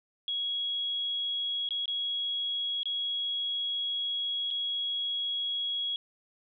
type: tone with dropouts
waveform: sine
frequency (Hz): 3322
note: G#7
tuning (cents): 0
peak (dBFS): -29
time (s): 0.28-5.96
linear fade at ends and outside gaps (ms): 1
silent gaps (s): 1.689-1.707 / 1.857-1.879 / 2.832-2.856 / 4.505-4.51
effects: none